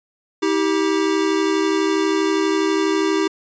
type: tone pair together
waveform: square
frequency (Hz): 319.7 / 392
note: D#4 / G4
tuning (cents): +47 / 0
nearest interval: major third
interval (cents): 353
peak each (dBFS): -20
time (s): 0.42-3.28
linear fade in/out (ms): 10
effects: resampled to 16000 Hz